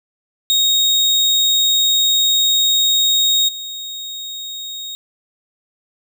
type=tone with level steps; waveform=35% pulse; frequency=3740 Hz; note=A#7; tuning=5 cents sharp; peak=-10 / -24 dBFS; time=0.5-4.95 s; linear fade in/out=0 ms; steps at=3.48 s; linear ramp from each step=10 ms; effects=none